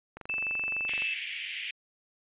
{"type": "click train", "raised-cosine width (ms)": 0.5, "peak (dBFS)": -27, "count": 21, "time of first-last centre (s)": [0.17, 1.021], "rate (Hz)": 23.5}
{"type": "tone", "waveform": "sine", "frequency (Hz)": 2637, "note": "E7", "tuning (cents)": 0, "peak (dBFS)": -29, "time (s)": [0.29, 1.14], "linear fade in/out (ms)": 5}
{"type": "band-pass noise", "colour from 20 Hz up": "white", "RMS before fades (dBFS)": -37, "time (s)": [0.88, 1.71], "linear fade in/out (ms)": 5, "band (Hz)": [2000, 3100], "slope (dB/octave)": 48}
{"effects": ["resampled to 8000 Hz"]}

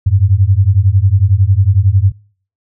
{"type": "beating tone pair", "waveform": "sine", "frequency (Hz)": [91.8, 102.8], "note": ["F#2", "G#2"], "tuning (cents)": [-13, -17], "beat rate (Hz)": 11, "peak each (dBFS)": -10, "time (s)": [0.06, 2.12], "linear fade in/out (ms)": 10, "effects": ["noise-tail reverb RT60 0.5 s tail -26 dB re dry"]}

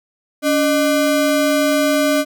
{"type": "ring-modulated tone", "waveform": "square", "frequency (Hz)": 447.7, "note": "A4", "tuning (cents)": 30, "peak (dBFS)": -11, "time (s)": [0.42, 2.25], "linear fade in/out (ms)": 50, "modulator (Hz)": 164, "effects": []}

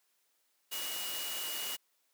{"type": "tone in noise", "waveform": "sine", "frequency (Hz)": 2900, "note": "F#7", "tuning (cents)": -35, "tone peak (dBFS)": -41, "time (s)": [0.71, 1.77], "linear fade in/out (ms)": 20, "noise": "white", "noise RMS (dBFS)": -39, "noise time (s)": [0.71, 1.77], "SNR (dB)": -5, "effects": ["white hiss -75 dBFS RMS until 2.13 s", "high-pass 300 Hz 12 dB/octave"]}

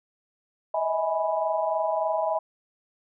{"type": "chord", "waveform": "sine", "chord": "E major seventh", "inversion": "third", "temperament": "equal with one note detuned", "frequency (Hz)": [622.3, 645.7, 830.6, 987.8], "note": ["D#5", "E5", "G#5", "B5"], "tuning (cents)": [0, -36, 0, 0], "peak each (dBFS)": [-32, -26, -29, -30], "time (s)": [0.74, 2.39], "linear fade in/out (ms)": 5, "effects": []}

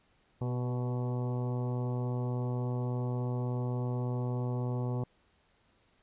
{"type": "harmonic tone with a mistuned harmonic", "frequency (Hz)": 123.47, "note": "B2", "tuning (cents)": 0, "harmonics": [1, 2, 3, 4, 5, 6, 7, 8, 9], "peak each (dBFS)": [-31, -39, -42, -43, -48, -50, -48, -54, -53], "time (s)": [0.41, 5.04], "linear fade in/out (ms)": 5, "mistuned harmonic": 3, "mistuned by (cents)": 24, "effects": ["pink hiss -69 dBFS RMS until 6.02 s", "resampled to 8000 Hz"]}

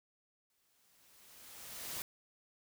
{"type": "noise with exponential growth", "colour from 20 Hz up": "white", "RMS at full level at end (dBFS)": -40, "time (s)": [0.5, 2.02], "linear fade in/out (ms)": 1, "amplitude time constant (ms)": 330, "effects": []}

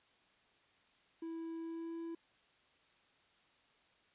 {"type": "tone with pitch glide", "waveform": "triangle", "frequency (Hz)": [328.6, 332.4], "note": ["E4", "E4"], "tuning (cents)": [-5, 15], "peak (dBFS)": -39, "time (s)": [1.22, 2.15], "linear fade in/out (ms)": 5, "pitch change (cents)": 20, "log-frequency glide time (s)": [1.59, 1.99], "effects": ["white hiss -70 dBFS RMS until 4.14 s", "resampled to 8000 Hz"]}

